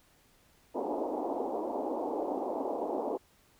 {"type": "band-pass noise", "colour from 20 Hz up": "pink", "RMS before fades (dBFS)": -34, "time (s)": [0.74, 3.18], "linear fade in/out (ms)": 20, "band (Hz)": [260, 910], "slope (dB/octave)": 48, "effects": ["pink hiss -65 dBFS RMS until 3.59 s"]}